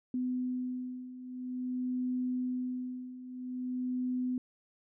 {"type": "beating tone pair", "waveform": "sine", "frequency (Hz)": [251.6, 252.09], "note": ["B3", "B3"], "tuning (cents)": [32, 36], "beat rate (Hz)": 0.49, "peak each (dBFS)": [-38, -34], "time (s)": [0.14, 4.38], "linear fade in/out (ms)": 2, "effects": []}